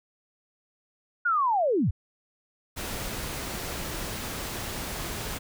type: linear sweep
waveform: sine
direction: down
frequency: 1467 to 57.5 Hz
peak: -21 dBFS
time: 1.25-1.91 s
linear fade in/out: 10 ms
type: noise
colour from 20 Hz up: pink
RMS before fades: -34 dBFS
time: 2.76-5.39 s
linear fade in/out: 20 ms
effects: none